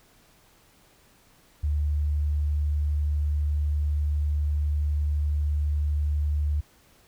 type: tone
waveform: sine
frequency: 74 Hz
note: D2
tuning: 14 cents sharp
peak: -22 dBFS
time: 1.63-6.61 s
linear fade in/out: 10 ms
effects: pink hiss -59 dBFS RMS until 7.07 s